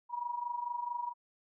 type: tone with amplitude modulation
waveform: sine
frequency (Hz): 962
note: B5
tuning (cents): -46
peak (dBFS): -31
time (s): 0.09-1.14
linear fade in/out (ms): 50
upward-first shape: sine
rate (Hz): 24.5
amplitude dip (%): 75
effects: none